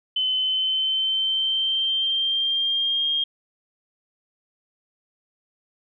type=tone with pitch glide; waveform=sine; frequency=3044 to 3225 Hz; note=F#7 to G7; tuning=+48 to +48 cents; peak=-20 dBFS; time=0.16-3.24 s; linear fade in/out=5 ms; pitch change=+100 cents; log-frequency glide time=0.37-3.05 s; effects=none

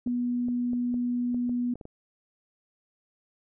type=tone; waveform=sine; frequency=243.9 Hz; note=B3; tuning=21 cents flat; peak=-25 dBFS; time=0.06-1.74 s; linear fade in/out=5 ms
type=clicks; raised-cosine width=2 ms; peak=-29 dBFS; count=9; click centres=0.074 / 0.485 / 0.733 / 0.942 / 1.345 / 1.494 / 1.756 / 1.812 / 1.854 s
effects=none

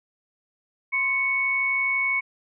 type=tone pair together; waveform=sine; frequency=1046.3 / 2217 Hz; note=C6 / C#7; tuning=0 / 0 cents; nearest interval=octave + minor second; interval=1300 cents; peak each=-32 / -21 dBFS; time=0.92-2.21 s; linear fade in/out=20 ms; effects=none

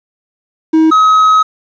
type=tone pair in turn; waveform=triangle; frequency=318.4 / 1273.6 Hz; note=D#4 / D#6; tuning=+40 / +40 cents; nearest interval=2 octaves; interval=2400 cents; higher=second; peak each=-3 dBFS; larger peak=neither; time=0.73-0.91 / 0.91-1.43 s; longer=second; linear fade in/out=10 ms; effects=resampled to 16000 Hz + 7-bit

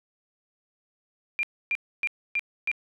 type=tone bursts; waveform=sine; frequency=2389 Hz; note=D7; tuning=29 cents sharp; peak=-23 dBFS; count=5; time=1.39-2.715 s; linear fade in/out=0 ms; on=41 ms; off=280 ms; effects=none

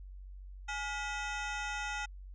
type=ring-modulated tone; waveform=25% pulse; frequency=1131 Hz; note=C#6; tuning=34 cents sharp; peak=-29 dBFS; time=0.68-2.06 s; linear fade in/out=10 ms; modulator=294 Hz; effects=added 47 Hz sine -45 dBFS peak until 2.34 s + resampled to 16000 Hz

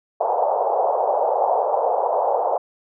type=band-pass noise; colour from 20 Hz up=white; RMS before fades=-20 dBFS; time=0.2-2.58 s; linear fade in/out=10 ms; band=480 to 880 Hz; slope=48 dB/octave; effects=none

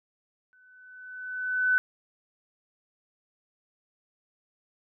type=tone with exponential growth; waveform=sine; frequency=1505 Hz; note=F#6; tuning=29 cents sharp; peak=-18 dBFS; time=0.53-1.78 s; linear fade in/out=0 ms; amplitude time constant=270 ms; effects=none

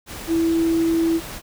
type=tone in noise; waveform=sine; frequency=329.6 Hz; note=E4; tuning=in tune; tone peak=-16 dBFS; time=0.27-1.21 s; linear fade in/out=50 ms; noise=pink; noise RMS=-34 dBFS; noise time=0.06-1.42 s; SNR=+15 dB; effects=none

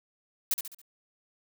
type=noise with echo; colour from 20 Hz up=blue; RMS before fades=-26 dBFS; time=0.51-0.54 s; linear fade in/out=2 ms; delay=69 ms; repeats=4; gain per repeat=-7 dB; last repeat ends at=0.816 s; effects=none

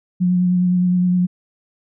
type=tone with vibrato; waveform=sine; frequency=180 Hz; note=F#3; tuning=47 cents flat; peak=-13 dBFS; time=0.2-1.27 s; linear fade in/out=20 ms; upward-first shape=sine; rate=9.7 Hz; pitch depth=18 cents each way; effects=none

